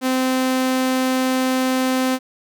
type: tone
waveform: sawtooth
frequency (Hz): 258.7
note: C4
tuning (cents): -19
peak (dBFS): -13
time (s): 0.01-2.19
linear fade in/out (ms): 50
effects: none